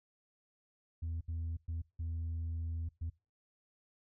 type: tone bursts at uneven times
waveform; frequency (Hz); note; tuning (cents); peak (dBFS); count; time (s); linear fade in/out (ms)
sine; 82.41; E2; 0; -33; 5; 1.02-1.21 / 1.28-1.57 / 1.68-1.82 / 1.99-2.89 / 3.01-3.1; 10
effects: noise-tail reverb RT60 0.3 s tail -25 dB re dry + tanh soft clip ceiling -34 dBFS